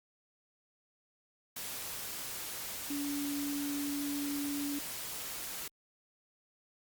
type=tone in noise; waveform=sine; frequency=286.1 Hz; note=D4; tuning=45 cents flat; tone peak=-34 dBFS; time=2.9-4.79 s; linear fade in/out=5 ms; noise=white; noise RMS=-41 dBFS; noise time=1.56-5.68 s; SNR=+4 dB; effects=Opus 48 kbps